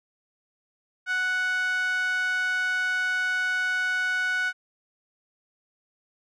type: tone with band-pass filter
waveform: 5% pulse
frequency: 740 Hz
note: F#5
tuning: in tune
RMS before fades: -26 dBFS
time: 1.06-4.53 s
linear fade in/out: 50 ms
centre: 1600 Hz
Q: 8.2
effects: none